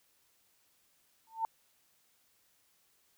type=tone with exponential growth; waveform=sine; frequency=897 Hz; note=A5; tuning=33 cents sharp; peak=-26 dBFS; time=1.27-1.45 s; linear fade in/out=1 ms; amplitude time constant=38 ms; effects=white hiss -71 dBFS RMS until 3.17 s